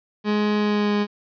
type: tone with pitch glide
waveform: 30% pulse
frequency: 209.5 to 206.6 Hz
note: G#3 to G#3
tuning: +15 to -9 cents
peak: -16 dBFS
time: 0.24-1.07 s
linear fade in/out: 50 ms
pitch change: -24 cents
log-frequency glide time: 0.57-0.95 s
effects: resampled to 11025 Hz + 9-bit